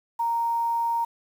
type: tone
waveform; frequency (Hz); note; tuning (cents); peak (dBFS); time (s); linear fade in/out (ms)
sine; 930; A#5; -4; -22; 0.19-1.05; 10
effects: 8-bit